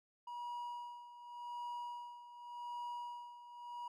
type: tone with tremolo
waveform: triangle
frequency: 962 Hz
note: B5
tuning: 46 cents flat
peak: -39 dBFS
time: 0.27-3.88 s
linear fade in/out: 5 ms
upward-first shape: sine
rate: 0.87 Hz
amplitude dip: 75%
effects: none